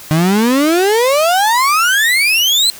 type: exponential sweep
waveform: 35% pulse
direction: up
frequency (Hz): 151.3 to 4186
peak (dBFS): -8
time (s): 0.11-2.7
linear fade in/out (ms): 0
effects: white hiss -34 dBFS RMS until 2.79 s